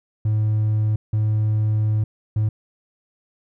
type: tone bursts at uneven times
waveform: triangle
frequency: 107.5 Hz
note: A2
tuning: 40 cents flat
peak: -14 dBFS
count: 3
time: 0.25-0.96 / 1.13-2.04 / 2.36-2.49 s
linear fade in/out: 5 ms
effects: tanh soft clip ceiling -11 dBFS